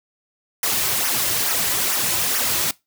white noise with flanger, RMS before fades -21 dBFS, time 0.63-2.71 s, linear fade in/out 2 ms, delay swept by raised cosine 0.24 to 4.44 ms, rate 2.3 Hz, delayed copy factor -0.65, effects noise-tail reverb RT60 0.2 s tail -21 dB re dry

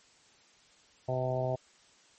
harmonic tone, 128.2 Hz, C3, 35 cents flat, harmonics 1 / 2 / 3 / 4 / 5 / 6 / 7, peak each -33 / -44 / -39 / -38 / -32 / -40 / -44 dBFS, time 1.08-1.56 s, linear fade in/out 10 ms, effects white hiss -62 dBFS RMS until 2.18 s + MP3 32 kbps

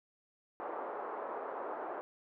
pink band-pass noise, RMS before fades -41 dBFS, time 0.6-2.01 s, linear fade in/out 0 ms, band 410 to 1200 Hz, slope 24 dB/octave, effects none

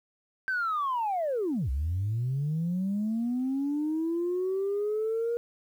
sine linear two-way sweep, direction down then up, 1568 to 62.5 to 475.3 Hz, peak -25 dBFS, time 0.48-5.37 s, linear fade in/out 0 ms, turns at 1.7 s, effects tanh soft clip ceiling -23 dBFS + 10-bit

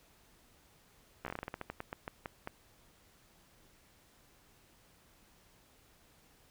slowing click train, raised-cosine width 0.5 ms, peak -24 dBFS, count 17, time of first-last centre 1.25-2.474 s, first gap 14 ms, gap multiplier 1.2, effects pink hiss -65 dBFS RMS until 6.5 s

